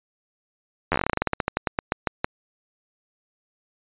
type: slowing click train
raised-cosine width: 0.5 ms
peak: -6 dBFS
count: 23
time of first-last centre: 0.92-2.245 s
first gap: 11 ms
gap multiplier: 1.14
effects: resampled to 8000 Hz